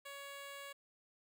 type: tone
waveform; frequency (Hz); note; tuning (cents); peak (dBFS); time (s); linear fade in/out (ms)
10% pulse; 560; C#5; +18; -39; 0.05-0.73; 10
effects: none